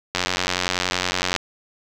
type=click train; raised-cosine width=0.2 ms; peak=-3 dBFS; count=111; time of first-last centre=0.15-1.363 s; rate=90.7 Hz; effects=none